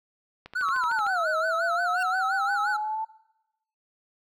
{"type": "click train", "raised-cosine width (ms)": 0.3, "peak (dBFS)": -25, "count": 9, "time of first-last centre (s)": [0.46, 1.066], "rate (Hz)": 13.2}
{"type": "tone with vibrato", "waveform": "triangle", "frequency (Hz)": 1396.9, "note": "F6", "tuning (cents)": 0, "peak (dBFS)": -23, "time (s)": [0.55, 2.77], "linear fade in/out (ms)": 10, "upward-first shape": "sine", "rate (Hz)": 5.7, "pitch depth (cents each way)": 150}
{"type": "linear two-way sweep", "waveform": "sine", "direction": "down then up", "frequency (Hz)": [1171, 620, 886], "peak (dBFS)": -27, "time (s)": [0.62, 3.05], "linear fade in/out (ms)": 10, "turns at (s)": 1.28}
{"type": "tone with exponential growth", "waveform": "45% pulse", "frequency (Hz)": 2754, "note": "F7", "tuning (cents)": -25, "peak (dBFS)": -32, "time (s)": [1.93, 2.03], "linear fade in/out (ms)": 5, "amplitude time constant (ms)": 21}
{"effects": ["noise-tail reverb RT60 0.9 s tail -20 dB re dry"]}